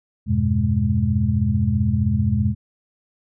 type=tone cluster; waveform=sine; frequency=85.8 / 101.2 / 124.4 / 209.1 Hz; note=F2 / G#2 / B2 / G#3; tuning=-30 / -44 / +13 / +12 cents; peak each=-22 dBFS; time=0.26-2.55 s; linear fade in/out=50 ms; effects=none